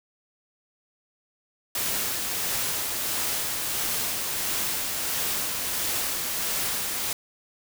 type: noise with tremolo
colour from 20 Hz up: white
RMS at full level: -27 dBFS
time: 1.75-7.13 s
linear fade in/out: 2 ms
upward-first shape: sine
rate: 1.5 Hz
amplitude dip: 25%
effects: none